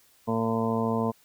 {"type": "harmonic tone", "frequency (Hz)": 113.4, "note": "A#2", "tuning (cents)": -47, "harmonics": [1, 2, 3, 4, 5, 6, 7, 8, 9], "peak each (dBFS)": [-33, -27, -41, -30, -37, -34, -44, -35, -34], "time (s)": [0.27, 1.12], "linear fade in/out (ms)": 20, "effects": ["white hiss -61 dBFS RMS until 1.24 s"]}